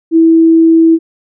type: tone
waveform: sine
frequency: 327 Hz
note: E4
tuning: 14 cents flat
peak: -3 dBFS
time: 0.11-0.99 s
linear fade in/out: 50 ms
effects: none